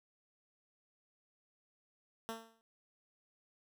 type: tone with exponential decay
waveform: 10% pulse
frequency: 225.9 Hz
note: A3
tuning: 46 cents sharp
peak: -29 dBFS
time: 2.29-2.61 s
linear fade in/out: 0 ms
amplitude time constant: 69 ms
effects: none